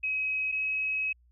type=tone pair in turn; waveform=sine; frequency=2544 / 2555 Hz; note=D#7 / D#7; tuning=+38 / +45 cents; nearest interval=unison; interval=7 cents; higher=second; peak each=-27 dBFS; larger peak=neither; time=0.03-0.52 / 0.52-1.13 s; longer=second; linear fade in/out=10 ms; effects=added 60 Hz sine -59 dBFS peak until 1.31 s